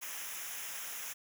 white noise with comb filter, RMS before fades -42 dBFS, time 0.01-1.14 s, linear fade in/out 20 ms, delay 0.23 ms, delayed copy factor -0.75, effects none

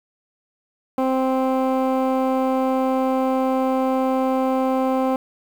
15% pulse tone with low-pass filter, 261.6 Hz, C4, in tune, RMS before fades -20 dBFS, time 0.98-5.16 s, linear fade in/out 2 ms, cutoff 1100 Hz, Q 0.63, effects 7-bit

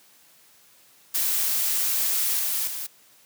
blue noise with level steps, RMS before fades -24 / -26 / -32 dBFS, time 1.14-2.87 s, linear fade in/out 10 ms, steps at 2.39 / 2.67 s, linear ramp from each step 5 ms, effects white hiss -56 dBFS RMS until 3.25 s + high-pass 100 Hz 12 dB/octave

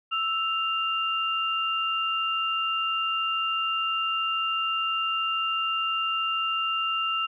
sine tone pair together, 1318 / 2793 Hz, E6 / F7, -1 / -1 cents, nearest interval octave + minor second, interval 1300 cents, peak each -27 dBFS, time 0.11-7.27 s, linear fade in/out 20 ms, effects none

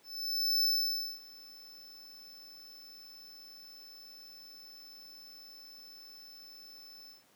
square tone with ADSR envelope, 5274 Hz, E8, in tune, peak -26 dBFS, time 0.03-7.24 s, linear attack 600 ms, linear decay 560 ms, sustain -24 dB, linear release 150 ms, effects pink hiss -65 dBFS RMS until 7.35 s + high-pass 200 Hz 12 dB/octave

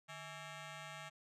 10% pulse ring-modulated tone, 493.9 Hz, B4, in tune, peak -36 dBFS, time 0.08-1.1 s, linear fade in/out 20 ms, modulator 343 Hz, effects low-pass 8000 Hz 12 dB/octave

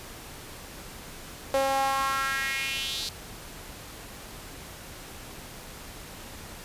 sawtooth tone with high-pass filter sweep, 270.5 Hz, C#4, 42 cents flat, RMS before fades -28 dBFS, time 1.54-3.09 s, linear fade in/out 0 ms, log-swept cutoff 560 to 4300 Hz, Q 3.7, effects pink hiss -43 dBFS RMS until 6.64 s + resampled to 32000 Hz

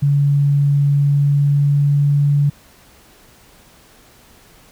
sine tone with pitch glide, 142.4 to 143.72 Hz, C#3 to D3, +47 to -37 cents, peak -11 dBFS, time 0.02-2.5 s, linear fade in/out 10 ms, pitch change +16 cents, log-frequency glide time 0.9-2.32 s, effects pink hiss -48 dBFS RMS until 4.71 s

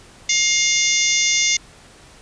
harmonic tone, 708 Hz, F5, 23 cents sharp, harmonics 3 / 4 / 5 / 6 / 7 / 8 / 9 / 10, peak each -20 / -27 / -23 / -30 / -26 / -24 / -20 / -31 dBFS, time 0.29-1.57 s, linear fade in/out 5 ms, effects pink hiss -46 dBFS RMS until 2.21 s + resampled to 22050 Hz

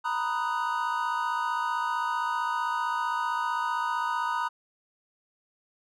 triangle chord, B major seventh, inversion third, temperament equal with one note detuned, 932.3 / 987.8 / 1244.5 / 1488.6 Hz, A#5 / B5 / D#6 / F#6, 0 / 0 / 0 / +10 cents, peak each -29 / -30 / -30 / -33 dBFS, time 0.04-4.49 s, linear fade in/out 20 ms, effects none

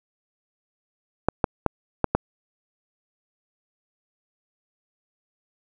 clicks, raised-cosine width 1 ms, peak -4 dBFS, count 5, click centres 1.286 / 1.442 / 1.663 / 2.043 / 2.15 s, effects none

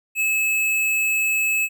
square tone, 2594 Hz, E7, 28 cents flat, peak -19 dBFS, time 0.15-1.69 s, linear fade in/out 50 ms, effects none

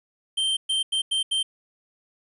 square tone bursts at uneven times, 3136 Hz, G7, in tune, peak -22 dBFS, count 5, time 0.37-0.57 / 0.69-0.83 / 0.92-1.02 / 1.11-1.23 / 1.31-1.43 s, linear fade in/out 10 ms, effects resampled to 24000 Hz + 10-bit

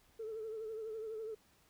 sine tone with vibrato, 440 Hz, A4, in tune, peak -39 dBFS, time 0.19-1.35 s, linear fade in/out 10 ms, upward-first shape triangle, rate 12 Hz, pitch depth 64 cents each way, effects tanh soft clip ceiling -36 dBFS + pink hiss -69 dBFS RMS until 1.69 s

